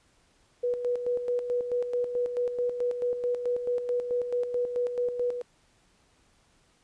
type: tone with tremolo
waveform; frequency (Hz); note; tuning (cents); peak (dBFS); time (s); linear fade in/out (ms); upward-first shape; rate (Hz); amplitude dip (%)
sine; 488.6; B4; -19; -24; 0.63-5.42; 10; square; 4.6; 55
effects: pink hiss -65 dBFS RMS until 6.83 s + resampled to 22050 Hz